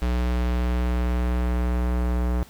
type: tone with low-pass filter sweep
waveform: square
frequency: 60.9 Hz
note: B1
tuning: 24 cents flat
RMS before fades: -23 dBFS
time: 0.02-2.43 s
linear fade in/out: 0 ms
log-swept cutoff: 4400 to 1400 Hz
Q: 0.71
effects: pink hiss -50 dBFS RMS until 2.49 s